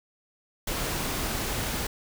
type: noise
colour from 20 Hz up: pink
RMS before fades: -30 dBFS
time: 0.67-1.87 s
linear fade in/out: 5 ms
effects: none